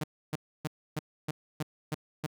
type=tone bursts; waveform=sawtooth; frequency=152.9 Hz; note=D#3; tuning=30 cents flat; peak=-26 dBFS; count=8; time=0.01-2.264 s; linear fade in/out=5 ms; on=28 ms; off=290 ms; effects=none